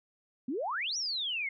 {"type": "exponential two-way sweep", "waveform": "sine", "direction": "up then down", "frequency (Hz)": [233, 5920, 2091], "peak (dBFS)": -31, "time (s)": [0.48, 1.49], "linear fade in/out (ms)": 5, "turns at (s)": 0.97, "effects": []}